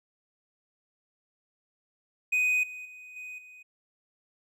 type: tone with level steps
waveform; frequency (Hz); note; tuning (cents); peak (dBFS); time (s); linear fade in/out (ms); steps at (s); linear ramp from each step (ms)
triangle; 2497; D#7; +6; -21 / -37 / -43 / -37 / -46; 2.32-3.63; 10; 2.63 / 2.85 / 3.16 / 3.38; 5
effects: none